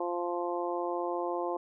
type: harmonic tone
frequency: 174.61 Hz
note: F3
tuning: in tune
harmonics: 2 / 3 / 4 / 5 / 6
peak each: -34 / -36 / -37 / -38 / -39 dBFS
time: 0-1.57 s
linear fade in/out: 5 ms
effects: none